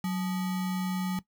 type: tone with sample-and-hold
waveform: sine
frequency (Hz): 185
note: F#3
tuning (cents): 0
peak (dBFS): -27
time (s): 0.04-1.19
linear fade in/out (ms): 2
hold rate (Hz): 1050
effects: noise-tail reverb RT60 0.1 s tail -17 dB re dry